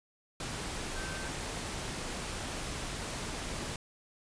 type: tone in noise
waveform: sine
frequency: 1551 Hz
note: G6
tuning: 19 cents flat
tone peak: -43 dBFS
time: 0.96-1.28 s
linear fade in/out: 2 ms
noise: pink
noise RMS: -38 dBFS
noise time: 0.4-3.76 s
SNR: -8 dB
effects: resampled to 22050 Hz